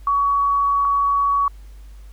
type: tone pair in turn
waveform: sine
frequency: 1127 / 1127 Hz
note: C#6 / C#6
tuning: +28 / +28 cents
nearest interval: unison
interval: 0 cents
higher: neither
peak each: -15 / -15 dBFS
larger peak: neither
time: 0.07-0.85 / 0.85-1.48 s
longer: first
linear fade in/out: 2 ms
effects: added 50 Hz sine -37 dBFS peak until 2.12 s + pink hiss -56 dBFS RMS until 2.12 s